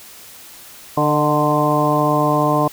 harmonic tone with a mistuned harmonic, 148.8 Hz, D3, 23 cents sharp, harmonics 1 / 2 / 3 / 4 / 5 / 6 / 7, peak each -21 / -20 / -24 / -20 / -22 / -25 / -19 dBFS, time 0.97-2.68 s, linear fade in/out 5 ms, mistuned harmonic 4, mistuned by +28 cents, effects white hiss -40 dBFS RMS until 2.72 s

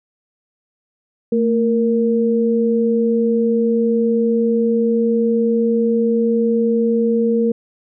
sine tone pair together, 225.4 / 466.2 Hz, A3 / A#4, +42 / 0 cents, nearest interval octave + minor second, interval 1258 cents, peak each -16 dBFS, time 1.32-7.52 s, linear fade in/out 5 ms, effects none

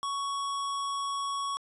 square tone, 1115 Hz, C#6, 10 cents sharp, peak -31 dBFS, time 0.03-1.57 s, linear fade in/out 0 ms, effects resampled to 24000 Hz + 11-bit

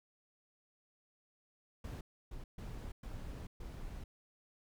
brown noise bursts at uneven times, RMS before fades -45 dBFS, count 5, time 1.84-2.01 / 2.31-2.44 / 2.58-2.92 / 3.03-3.47 / 3.6-4.04 s, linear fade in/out 5 ms, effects none

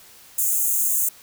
white high-pass noise, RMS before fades -21 dBFS, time 0.38-1.09 s, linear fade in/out 5 ms, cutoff 6400 Hz, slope 96 dB/octave, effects white hiss -48 dBFS RMS until 1.22 s

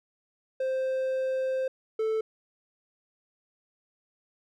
triangle tone pair in turn, 523.3 / 440 Hz, C5 / A4, 0 / 0 cents, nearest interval minor third, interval 300 cents, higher first, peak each -24 / -23 dBFS, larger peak second, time 0.6-1.68 / 1.99-2.21 s, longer first, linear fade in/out 5 ms, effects none

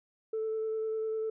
sine tone with vibrato, 440 Hz, A4, in tune, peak -29 dBFS, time 0.33-1.3 s, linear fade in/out 5 ms, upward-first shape sine, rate 10 Hz, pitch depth 11 cents each way, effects tanh soft clip ceiling -27 dBFS

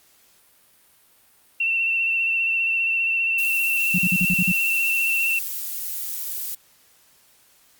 sine tone with vibrato, 2700 Hz, E7, 41 cents sharp, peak -19 dBFS, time 1.6-5.39 s, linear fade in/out 5 ms, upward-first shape sine, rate 15 Hz, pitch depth 27 cents each way
violet noise, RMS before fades -29 dBFS, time 3.38-6.55 s, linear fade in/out 5 ms
sine tone bursts, 180 Hz, F#3, 47 cents flat, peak -19 dBFS, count 7, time 3.94-4.519 s, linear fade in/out 5 ms, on 45 ms, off 44 ms
effects white hiss -57 dBFS RMS until 7.79 s + Opus 48 kbps

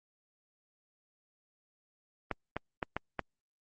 clicks, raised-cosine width 0.5 ms, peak -17 dBFS, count 5, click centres 2.313 / 2.566 / 2.828 / 2.966 / 3.193 s, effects Opus 32 kbps

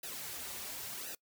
white noise with flanger, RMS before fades -43 dBFS, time 0.03-1.15 s, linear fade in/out 5 ms, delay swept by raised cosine 0.9 to 6.5 ms, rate 0.94 Hz, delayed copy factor -0.85, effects noise-tail reverb RT60 0.1 s tail -23 dB re dry

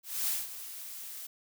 blue noise with ADSR envelope, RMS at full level -30 dBFS, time 0.03-1.27 s, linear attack 250 ms, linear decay 190 ms, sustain -13 dB, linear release 9 ms, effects none

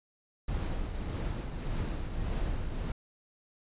brown noise with tremolo, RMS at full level -31 dBFS, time 0.48-2.92 s, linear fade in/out 5 ms, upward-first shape triangle, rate 1.7 Hz, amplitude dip 50%, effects resampled to 8000 Hz

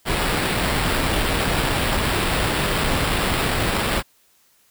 pink noise with sample-and-hold, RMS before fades -21 dBFS, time 0.05-4.03 s, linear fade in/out 50 ms, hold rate 6300 Hz, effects white hiss -59 dBFS RMS until 4.7 s

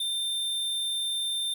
square tone, 3590 Hz, A7, 34 cents sharp, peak -28 dBFS, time 0-1.54 s, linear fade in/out 5 ms, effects 11-bit

